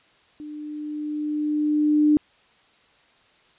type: tone with level ramp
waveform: sine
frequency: 300 Hz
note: D4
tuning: 37 cents sharp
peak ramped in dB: -34 to -13 dBFS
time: 0.4-2.17 s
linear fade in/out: 0 ms
effects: white hiss -58 dBFS RMS until 3.58 s + resampled to 8000 Hz